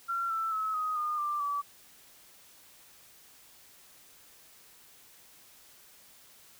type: tone with pitch steps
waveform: sine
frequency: 1368 / 1329.1 / 1291.2 / 1254.5 / 1218.7 / 1184.1 / 1150.3 Hz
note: F6 / E6 / E6 / D#6 / D#6 / D6 / D6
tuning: -36 / +14 / -36 / +14 / -36 / +14 / -36 cents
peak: -29 dBFS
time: 0.08-1.62 s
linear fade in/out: 20 ms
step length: 220 ms
effects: white hiss -57 dBFS RMS until 6.59 s